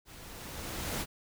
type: noise with level ramp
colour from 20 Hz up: pink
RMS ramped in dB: -51 to -33 dBFS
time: 0.05-1.06 s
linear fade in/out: 50 ms
effects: none